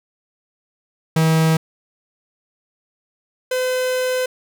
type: tone pair in turn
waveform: 45% pulse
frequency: 160.4 / 509.2 Hz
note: E3 / C5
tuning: -47 / -47 cents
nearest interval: octave + minor sixth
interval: 2000 cents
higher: second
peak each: -13 / -18 dBFS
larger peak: first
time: 1.16-1.57 / 3.51-4.26 s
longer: second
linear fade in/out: 5 ms
effects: none